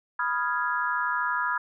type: chord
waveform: sine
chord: F half-diminished seventh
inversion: second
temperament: equal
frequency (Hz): 987.8 / 1244.5 / 1396.9 / 1661.2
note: Cb6 / Eb6 / F6 / Ab6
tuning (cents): 0 / 0 / 0 / 0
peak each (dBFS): -29 / -31 / -30 / -30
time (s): 0.19-1.58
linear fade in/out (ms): 5
effects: none